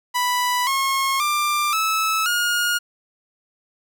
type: tone with pitch steps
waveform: sawtooth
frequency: 987.8 / 1083.4 / 1188.3 / 1303.4 / 1429.6 Hz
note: B5 / C#6 / D6 / E6 / F6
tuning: 0 / -40 / +20 / -20 / +40 cents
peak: -15 dBFS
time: 0.14-2.79 s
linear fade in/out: 20 ms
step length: 530 ms
effects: none